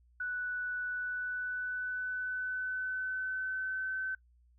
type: tone with pitch glide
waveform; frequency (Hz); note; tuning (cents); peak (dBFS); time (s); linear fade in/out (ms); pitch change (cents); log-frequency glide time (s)
sine; 1482 to 1529; F#6 to G6; +2 to -44; -33; 0.2-4.15; 5; +54; 0.86-3.96
effects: noise-tail reverb RT60 0.1 s tail -20 dB re dry + added 60 Hz sine -62 dBFS peak until 4.58 s